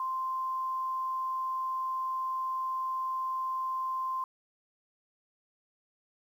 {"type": "tone with quantisation", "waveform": "sine", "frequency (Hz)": 1044, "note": "C6", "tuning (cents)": -4, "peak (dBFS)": -30, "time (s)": [0, 4.24], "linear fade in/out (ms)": 2, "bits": 10, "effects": []}